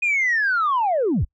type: linear sweep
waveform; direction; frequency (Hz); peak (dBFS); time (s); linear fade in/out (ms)
sine; down; 2489 to 41.2; -16; 0.02-1.25; 10
effects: noise-tail reverb RT60 0.1 s tail -26 dB re dry + tanh soft clip ceiling -14 dBFS